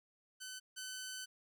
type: tone pair in turn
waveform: 10% pulse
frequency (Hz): 1516 / 1516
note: F#6 / F#6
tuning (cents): +42 / +42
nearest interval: unison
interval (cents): 0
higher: neither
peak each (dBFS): -37 / -35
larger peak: second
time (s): 0.4-0.6 / 0.76-1.26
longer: second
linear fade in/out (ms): 20
effects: none